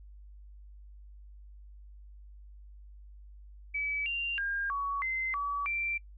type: tone with pitch steps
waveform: sine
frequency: 2292 / 2778 / 1610 / 1124 / 2069 / 1142 / 2352 Hz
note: D7 / F7 / G6 / C#6 / C7 / D6 / D7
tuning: -43 / -10 / +46 / +24 / -20 / -49 / +2 cents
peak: -30 dBFS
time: 3.74-5.98 s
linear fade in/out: 10 ms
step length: 320 ms
effects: noise-tail reverb RT60 0.1 s tail -26 dB re dry + added 50 Hz sine -48 dBFS peak until 6.17 s